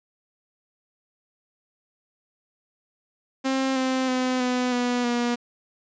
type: tone with pitch steps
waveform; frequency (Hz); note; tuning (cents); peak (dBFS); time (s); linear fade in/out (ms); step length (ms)
sawtooth; 265.7 / 260.4 / 255.2 / 250.1 / 245.1 / 240.2; C4 / C4 / C4 / B3 / B3 / B3; +27 / -8 / -43 / +22 / -13 / -48; -18; 3.44-5.36; 20; 320
effects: resampled to 16000 Hz + 8-bit